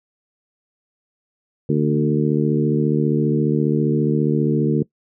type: harmonic tone with a mistuned harmonic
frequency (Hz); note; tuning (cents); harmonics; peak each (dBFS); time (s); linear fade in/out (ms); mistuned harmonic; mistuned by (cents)
74.8; D2; +32; 2 / 3 / 4 / 5 / 6; -19 / -21 / -22 / -23 / -24; 1.69-4.83; 5; 2; -18
effects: noise-tail reverb RT60 0.1 s tail -21 dB re dry